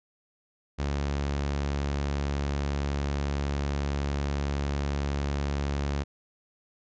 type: tone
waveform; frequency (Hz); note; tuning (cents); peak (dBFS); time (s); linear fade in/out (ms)
sawtooth; 70.9; C#2; +40; -23; 0.78-6.04; 20
effects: resampled to 16000 Hz